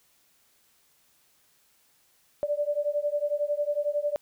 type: beating tone pair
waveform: sine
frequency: 581 / 592 Hz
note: D5 / D5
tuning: -19 / +14 cents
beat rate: 11 Hz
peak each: -28 dBFS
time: 2.43-4.16 s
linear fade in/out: 0 ms
effects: white hiss -65 dBFS RMS until 4.21 s